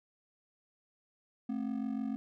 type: ring-modulated tone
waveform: triangle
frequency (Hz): 241.7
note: B3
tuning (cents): -37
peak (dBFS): -28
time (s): 1.49-2.16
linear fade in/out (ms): 0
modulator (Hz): 23.3
effects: none